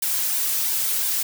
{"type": "noise with flanger", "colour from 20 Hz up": "blue", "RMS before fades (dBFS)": -23, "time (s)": [0.02, 1.23], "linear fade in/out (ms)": 5, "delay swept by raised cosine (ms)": [1.5, 3.4], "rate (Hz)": 2.9, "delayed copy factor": -0.8, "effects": []}